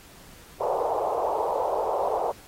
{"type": "band-pass noise", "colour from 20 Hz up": "pink", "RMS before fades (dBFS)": -26, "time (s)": [0.6, 2.32], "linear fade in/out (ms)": 10, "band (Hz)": [430, 990], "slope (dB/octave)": 48, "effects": ["pink hiss -50 dBFS RMS until 2.47 s", "AAC 48 kbps"]}